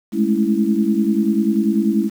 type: chord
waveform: sine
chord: A major seventh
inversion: third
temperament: equal with one note detuned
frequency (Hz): 207.7 / 217.9 / 277.2 / 329.6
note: G#3 / A3 / C#4 / E4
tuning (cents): 0 / -17 / 0 / 0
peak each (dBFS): -18 / -19 / -24 / -20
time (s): 0.12-2.1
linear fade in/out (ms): 50
effects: 7-bit